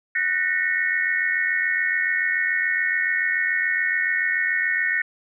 sine tone cluster, 1486 / 1826 / 1913 / 2183 Hz, F#6 / A#6 / A#6 / C#7, +7 / -36 / +44 / -27 cents, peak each -28 / -22 / -26 / -28 dBFS, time 0.15-5.02 s, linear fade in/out 5 ms, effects none

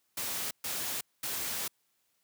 white noise bursts at uneven times, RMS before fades -35 dBFS, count 3, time 0.17-0.51 / 0.64-1.01 / 1.23-1.68 s, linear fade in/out 5 ms, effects white hiss -75 dBFS RMS until 2.23 s + high-pass 80 Hz 12 dB/octave

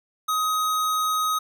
square tone, 1259 Hz, D#6, 20 cents sharp, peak -22 dBFS, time 0.28-1.39 s, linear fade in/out 10 ms, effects none

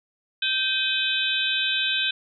sine tone cluster, 1559 / 2529 / 3102 / 3505 / 3858 Hz, G6 / D#7 / G7 / A7 / B7, -10 / +28 / -19 / -7 / -41 cents, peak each -28 dBFS, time 0.42-2.11 s, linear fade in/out 5 ms, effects none

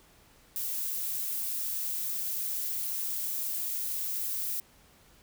violet noise, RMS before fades -33 dBFS, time 0.56-4.6 s, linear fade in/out 0 ms, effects pink hiss -60 dBFS RMS until 5.22 s

